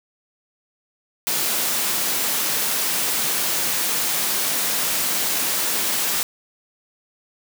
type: high-pass noise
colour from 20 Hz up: white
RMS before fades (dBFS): -22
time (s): 1.27-6.23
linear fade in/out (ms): 0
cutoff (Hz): 140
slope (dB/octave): 24
effects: none